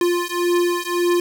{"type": "beating tone pair", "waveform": "square", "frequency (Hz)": [349.2, 351], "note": ["F4", "F4"], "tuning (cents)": [0, 9], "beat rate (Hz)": 1.8, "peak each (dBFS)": -21, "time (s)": [0.01, 1.2], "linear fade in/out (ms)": 2, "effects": ["9-bit"]}